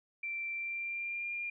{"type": "tone with pitch glide", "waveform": "sine", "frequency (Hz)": [2349, 2403], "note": ["D7", "D7"], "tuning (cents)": [0, 39], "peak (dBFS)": -35, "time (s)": [0.23, 1.5], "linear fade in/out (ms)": 5, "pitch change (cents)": 39, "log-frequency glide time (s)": [0.53, 1.32], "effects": []}